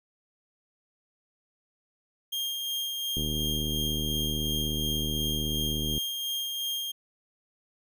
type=tone with tremolo; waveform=40% pulse; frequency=3217 Hz; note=G7; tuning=44 cents sharp; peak=-28 dBFS; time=2.32-6.92 s; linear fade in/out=10 ms; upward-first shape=sine; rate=2.8 Hz; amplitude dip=30%
type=click train; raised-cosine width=3 ms; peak=-21 dBFS; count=215; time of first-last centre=3.17-5.978 s; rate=76.2 Hz
effects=none